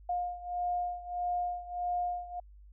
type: beating tone pair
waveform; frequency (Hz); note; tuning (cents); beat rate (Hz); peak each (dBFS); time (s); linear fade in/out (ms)
sine; 710 / 711.6; F5 / F5; +28 / +32; 1.6; -33 / -36; 0.09-2.4; 5
effects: added 50 Hz sine -51 dBFS peak until 2.72 s